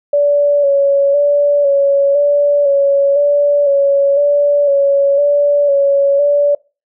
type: tone with vibrato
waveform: sine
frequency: 568 Hz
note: C#5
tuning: 42 cents sharp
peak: -8 dBFS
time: 0.13-6.55 s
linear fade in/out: 5 ms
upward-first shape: square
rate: 0.99 Hz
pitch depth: 28 cents each way
effects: noise-tail reverb RT60 0.3 s tail -23 dB re dry